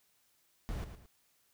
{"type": "noise with echo", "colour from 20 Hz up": "brown", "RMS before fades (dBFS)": -38, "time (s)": [0.69, 0.84], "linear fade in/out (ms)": 0, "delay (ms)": 110, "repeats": 2, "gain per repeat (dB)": -9, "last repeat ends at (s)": 1.06, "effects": ["white hiss -72 dBFS RMS until 1.53 s"]}